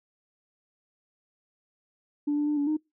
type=tone with pitch steps; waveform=sine; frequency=292.2 / 294.5 / 297.6 / 286.8 / 307.3 Hz; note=D4 / D4 / D4 / D4 / D#4; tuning=-9 / +5 / +23 / -41 / -21 cents; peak=-22 dBFS; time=2.27-2.77 s; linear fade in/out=10 ms; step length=100 ms; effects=noise-tail reverb RT60 0.2 s tail -26 dB re dry + tanh soft clip ceiling -20 dBFS